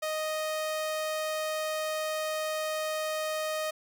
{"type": "tone", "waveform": "sawtooth", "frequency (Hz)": 622.3, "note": "D#5", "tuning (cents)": 0, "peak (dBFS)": -26, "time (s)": [0.02, 3.71], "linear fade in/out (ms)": 10, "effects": []}